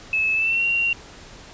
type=tone with pitch glide; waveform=sine; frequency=2600 to 2755 Hz; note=E7 to F7; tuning=-24 to -24 cents; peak=-18 dBFS; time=0.13-0.93 s; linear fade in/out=2 ms; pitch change=+100 cents; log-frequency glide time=0.33-0.65 s; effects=pink hiss -43 dBFS RMS until 1.53 s + resampled to 16000 Hz